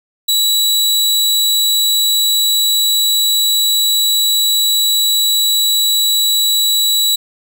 sawtooth tone, 3915 Hz, B7, 16 cents flat, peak -8 dBFS, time 0.28-7.16 s, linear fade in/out 10 ms, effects none

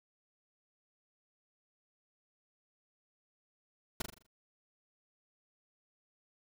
pink noise with echo, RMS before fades -35 dBFS, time 4-4.02 s, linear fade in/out 5 ms, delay 41 ms, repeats 6, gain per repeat -6 dB, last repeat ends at 4.266 s, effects none

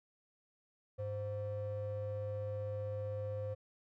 triangle ring-modulated tone, 311.1 Hz, D#4, in tune, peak -31 dBFS, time 0.98-3.55 s, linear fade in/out 20 ms, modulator 210 Hz, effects tanh soft clip ceiling -30 dBFS

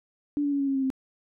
sine tone with pitch steps, 290.7 / 286 / 281.4 / 276.9 / 272.5 / 268.1 / 263.8 Hz, D4 / D4 / C#4 / C#4 / C#4 / C4 / C4, -18 / -46 / +26 / -2 / -29 / +42 / +14 cents, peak -23 dBFS, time 0.37-0.902 s, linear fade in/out 0 ms, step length 76 ms, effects none

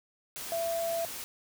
sine tone in noise, 670 Hz, E5, 28 cents sharp, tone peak -29 dBFS, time 0.52-1.05 s, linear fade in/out 0 ms, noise white, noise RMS -40 dBFS, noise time 0.36-1.24 s, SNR +8 dB, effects none

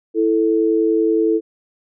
sine tone pair together, 329.6 / 440 Hz, E4 / A4, 0 / 0 cents, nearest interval perfect fourth, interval 500 cents, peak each -16 dBFS, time 0.14-1.41 s, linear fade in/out 50 ms, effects none

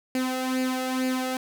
sawtooth tone with flanger, 257.5 Hz, C4, 28 cents flat, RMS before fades -27 dBFS, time 0.15-1.37 s, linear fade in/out 2 ms, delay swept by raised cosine 0.42 to 1.52 ms, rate 2.2 Hz, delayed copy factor +0.65, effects none

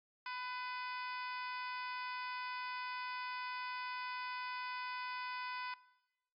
harmonic tone with a mistuned harmonic, 499.5 Hz, B4, 20 cents sharp, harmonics 2 / 3 / 4 / 5 / 6 / 7 / 8 / 9 / 10, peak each -44 / -47 / -50 / -50 / -58 / -57 / -64 / -56 / -56 dBFS, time 0.26-5.74 s, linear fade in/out 2 ms, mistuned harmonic 4, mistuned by +15 cents, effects noise-tail reverb RT60 1.0 s tail -20 dB re dry + AAC 64 kbps

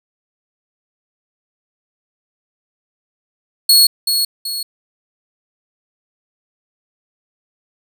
sawtooth tone with echo, 4342 Hz, C#8, 37 cents flat, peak -4 dBFS, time 3.69-3.87 s, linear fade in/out 5 ms, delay 380 ms, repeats 2, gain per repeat -7 dB, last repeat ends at 4.63 s, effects none

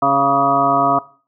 harmonic tone with a mistuned harmonic, 138.59 Hz, C#3, in tune, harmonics 1 / 2 / 3 / 4 / 5 / 7 / 8 / 9, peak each -28 / -22 / -28 / -28 / -16 / -20 / -19 / -18 dBFS, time 0.02-0.99 s, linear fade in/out 5 ms, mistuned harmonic 8, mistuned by +46 cents, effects noise-tail reverb RT60 0.4 s tail -19 dB re dry

